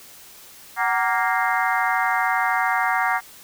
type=harmonic tone with a mistuned harmonic; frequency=233.1 Hz; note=A#3; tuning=in tune; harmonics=3 / 4 / 5 / 6 / 7 / 8 / 9; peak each=-24 / -25 / -26 / -27 / -27 / -28 / -29 dBFS; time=0.76-3.21 s; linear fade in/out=50 ms; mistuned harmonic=3; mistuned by=+120 cents; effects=white hiss -45 dBFS RMS until 3.43 s